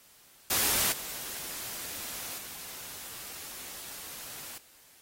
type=noise with level steps; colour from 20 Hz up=white; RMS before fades=-27 / -39 / -43 dBFS; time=0.5-4.58 s; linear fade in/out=5 ms; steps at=0.92 / 2.38 s; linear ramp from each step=2 ms; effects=white hiss -58 dBFS RMS until 5.01 s + AAC 48 kbps